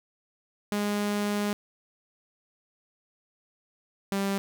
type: tone pair in turn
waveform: sawtooth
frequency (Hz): 206.1 / 197.13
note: G#3 / G3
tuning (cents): -13 / +10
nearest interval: minor second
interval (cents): 77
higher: first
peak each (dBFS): -22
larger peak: neither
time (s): 0.72-1.53 / 4.12-4.38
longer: first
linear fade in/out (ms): 0
effects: none